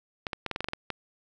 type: clicks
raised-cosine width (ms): 0.3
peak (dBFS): -15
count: 10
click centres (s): 0.268 / 0.332 / 0.463 / 0.513 / 0.561 / 0.606 / 0.644 / 0.686 / 0.734 / 0.903
effects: none